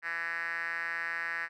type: tone with band-pass filter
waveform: 5% pulse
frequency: 167.5 Hz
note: E3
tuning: 28 cents sharp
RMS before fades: -35 dBFS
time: 0.02-1.49 s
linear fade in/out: 50 ms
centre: 1800 Hz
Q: 5.5
effects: none